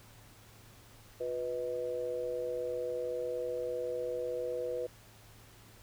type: tone with amplitude modulation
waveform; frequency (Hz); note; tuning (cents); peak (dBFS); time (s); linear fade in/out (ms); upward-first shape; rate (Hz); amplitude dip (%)
sine; 493.9; B4; 0; -29; 1.2-4.87; 10; sine; 136; 85
effects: added 109 Hz sine -59 dBFS peak until 5.82 s + pink hiss -58 dBFS RMS until 5.82 s